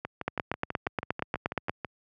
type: two click trains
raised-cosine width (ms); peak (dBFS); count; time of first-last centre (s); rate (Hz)
0.5; -12 / -18; 13 / 12; 0.28-1.695 / 0.05-1.847; 8.48 / 6.12
effects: high-pass 80 Hz 12 dB/octave

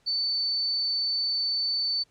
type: tone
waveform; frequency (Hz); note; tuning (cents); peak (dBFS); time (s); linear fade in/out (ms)
sine; 4518; C#8; +32; -24; 0.06-2.04; 20
effects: pink hiss -66 dBFS RMS until 2.1 s + low-pass 8000 Hz 12 dB/octave

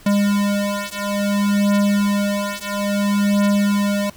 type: beating tone pair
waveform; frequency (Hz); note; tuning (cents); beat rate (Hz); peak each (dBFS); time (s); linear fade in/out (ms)
square; 202.5 / 203.09; G#3 / G#3; -43 / -38; 0.59; -20 / -20; 0.06-4.1; 5
effects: pink hiss -46 dBFS RMS until 4.16 s

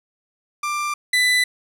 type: tone pair in turn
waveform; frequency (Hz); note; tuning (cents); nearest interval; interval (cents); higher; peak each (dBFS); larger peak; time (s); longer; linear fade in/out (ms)
30% pulse; 1185 / 1992.9; D6 / B6; +15 / +15; major sixth; 900; second; -19 / -12; second; 0.63-0.94 / 1.13-1.44; neither; 5
effects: low-pass 11000 Hz 12 dB/octave + 9-bit

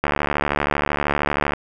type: click train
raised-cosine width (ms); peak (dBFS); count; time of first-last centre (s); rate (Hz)
0.5; -4; 110; 0.04-1.535; 72.9
effects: none

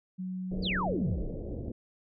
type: tone with pitch glide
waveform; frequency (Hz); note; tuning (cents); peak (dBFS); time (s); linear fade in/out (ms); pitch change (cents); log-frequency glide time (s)
sine; 185 to 177.77; F#3 to F3; 0 to +31; -33; 0.18-1.23; 20; -69; 0.98-1.12
type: low-pass noise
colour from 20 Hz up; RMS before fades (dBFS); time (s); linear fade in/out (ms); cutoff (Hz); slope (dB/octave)
pink; -37; 0.51-1.72; 5; 580; 48
type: exponential sweep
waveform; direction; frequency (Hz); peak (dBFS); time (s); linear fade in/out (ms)
sine; down; 4978 to 35.26; -29; 0.62-1.25; 50
effects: none

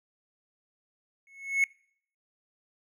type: tone with exponential growth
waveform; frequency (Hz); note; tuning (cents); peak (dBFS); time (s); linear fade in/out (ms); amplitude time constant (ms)
triangle; 2193; C#7; -19; -17; 1.27-1.64; 1; 80
effects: noise-tail reverb RT60 0.6 s tail -25 dB re dry

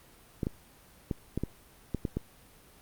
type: clicks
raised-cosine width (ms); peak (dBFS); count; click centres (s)
3; -17; 8; 0.432 / 0.469 / 1.112 / 1.376 / 1.436 / 1.947 / 2.052 / 2.17
effects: pink hiss -57 dBFS RMS until 2.81 s + Opus 32 kbps

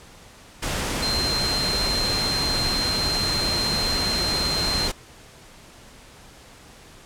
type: tone in noise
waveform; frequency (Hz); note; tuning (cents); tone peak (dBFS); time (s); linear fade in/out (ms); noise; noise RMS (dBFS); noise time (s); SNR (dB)
sine; 4151; C8; -15; -23; 1.02-4.88; 10; pink; -26; 0.62-4.92; 0
effects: pink hiss -47 dBFS RMS until 7.05 s + low-pass 10000 Hz 12 dB/octave

